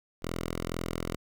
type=tone; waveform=5% pulse; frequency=42.14 Hz; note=E1; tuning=39 cents sharp; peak=-21 dBFS; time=0.22-1.16 s; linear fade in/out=10 ms; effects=none